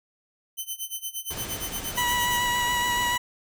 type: tone with tremolo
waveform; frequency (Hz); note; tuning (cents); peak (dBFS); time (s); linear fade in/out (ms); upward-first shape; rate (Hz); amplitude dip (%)
5% pulse; 3055; G7; -45; -20; 0.57-2.44; 20; sine; 8.6; 90
type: low-pass noise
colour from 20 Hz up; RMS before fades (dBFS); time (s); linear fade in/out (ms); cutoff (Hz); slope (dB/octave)
pink; -36; 1.3-3.17; 10; 9900; 48
type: tone with vibrato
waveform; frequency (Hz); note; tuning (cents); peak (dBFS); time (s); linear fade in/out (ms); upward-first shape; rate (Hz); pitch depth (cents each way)
20% pulse; 973; B5; -26; -18; 1.97-3.18; 10; sine; 7; 15
effects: none